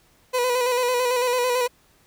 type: tone with vibrato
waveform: 30% pulse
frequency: 496.1 Hz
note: B4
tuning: 8 cents sharp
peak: -17 dBFS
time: 0.33-1.68 s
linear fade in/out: 20 ms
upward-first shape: square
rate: 9 Hz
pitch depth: 37 cents each way
effects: pink hiss -59 dBFS RMS until 2.06 s

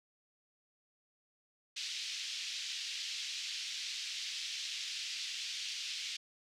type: band-pass noise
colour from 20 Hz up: pink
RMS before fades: -41 dBFS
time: 1.76-6.17 s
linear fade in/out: 10 ms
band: 2700 to 5800 Hz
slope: 24 dB/octave
effects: none

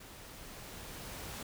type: noise with level ramp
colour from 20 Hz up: pink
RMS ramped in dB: -52 to -43 dBFS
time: 0-1.43 s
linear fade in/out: 5 ms
effects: none

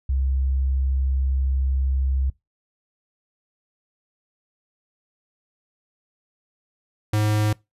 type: tone pair in turn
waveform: sine / square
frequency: 66.4 / 106.23 Hz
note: C2 / G#2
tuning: +26 / +40 cents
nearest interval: minor sixth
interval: 814 cents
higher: second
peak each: -19 dBFS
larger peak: neither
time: 0.09-2.3 / 7.13-7.53 s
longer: first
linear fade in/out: 5 ms
effects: noise-tail reverb RT60 0.2 s tail -22 dB re dry + resampled to 32000 Hz

